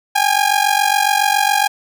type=ring-modulated tone; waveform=sawtooth; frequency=814 Hz; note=G#5; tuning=35 cents flat; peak=-6 dBFS; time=0.15-1.68 s; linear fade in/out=10 ms; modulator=23.6 Hz; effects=none